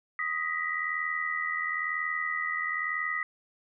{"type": "tone cluster", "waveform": "sine", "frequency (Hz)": [1248, 1906, 1987], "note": ["D#6", "A#6", "B6"], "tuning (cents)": [5, 38, 10], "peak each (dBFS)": [-34, -33, -32], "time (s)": [0.19, 3.23], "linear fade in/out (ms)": 2, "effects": []}